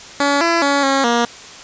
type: tone with pitch steps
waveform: 10% pulse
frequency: 283.5 / 336.5 / 281.8 / 272.3 / 236.6 Hz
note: C#4 / E4 / C#4 / C#4 / A#3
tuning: +39 / +36 / +29 / -31 / +26 cents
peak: -5 dBFS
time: 0.2-1.25 s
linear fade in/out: 2 ms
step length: 210 ms
effects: white hiss -36 dBFS RMS until 1.63 s + resampled to 16000 Hz